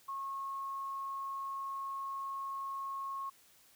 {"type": "tone", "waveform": "sine", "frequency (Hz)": 1090, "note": "C#6", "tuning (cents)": -29, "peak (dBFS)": -37, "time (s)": [0.08, 3.3], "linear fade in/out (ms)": 10, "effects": ["white hiss -64 dBFS RMS until 3.75 s"]}